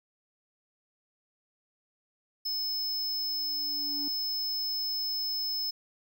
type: tone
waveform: square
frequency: 5210 Hz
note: E8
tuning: 21 cents flat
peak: -30 dBFS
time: 2.45-5.71 s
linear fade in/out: 10 ms
type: tone with exponential growth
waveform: triangle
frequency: 290 Hz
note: D4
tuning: 22 cents flat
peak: -35 dBFS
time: 2.83-4.08 s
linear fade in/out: 1 ms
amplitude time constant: 270 ms
effects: none